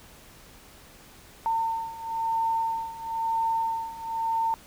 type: beating tone pair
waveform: sine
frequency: 905 / 906 Hz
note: A5 / A#5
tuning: +48 / -50 cents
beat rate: 1 Hz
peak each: -30 / -27 dBFS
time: 1.46-4.54 s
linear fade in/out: 0 ms
effects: pink hiss -51 dBFS RMS until 4.66 s